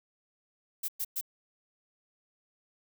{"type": "noise bursts", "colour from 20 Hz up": "violet", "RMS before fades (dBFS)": -33, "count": 3, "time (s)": [0.83, 1.212], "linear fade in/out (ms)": 10, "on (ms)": 54, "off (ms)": 110, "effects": []}